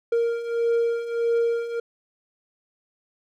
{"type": "beating tone pair", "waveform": "triangle", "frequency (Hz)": [465, 466.6], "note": ["A#4", "A#4"], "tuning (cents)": [-4, 2], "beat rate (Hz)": 1.6, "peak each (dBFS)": [-25, -20], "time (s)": [0.12, 1.8], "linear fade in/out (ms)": 5, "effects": []}